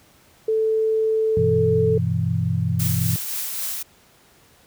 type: tone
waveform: sine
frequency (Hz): 440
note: A4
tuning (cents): 0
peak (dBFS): -17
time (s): 0.48-1.98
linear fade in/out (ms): 5
type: chord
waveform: sine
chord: E minor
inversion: first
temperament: equal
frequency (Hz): 98 / 123.47 / 164.81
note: G2 / B2 / E3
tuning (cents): 0 / 0 / 0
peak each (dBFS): -23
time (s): 1.37-3.16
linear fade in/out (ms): 0
type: noise with tremolo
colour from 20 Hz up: blue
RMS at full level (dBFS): -26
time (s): 2.79-3.83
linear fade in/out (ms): 10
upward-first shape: triangle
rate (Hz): 3.8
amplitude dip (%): 35
effects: pink hiss -54 dBFS RMS until 4.66 s + high-pass 60 Hz 12 dB/octave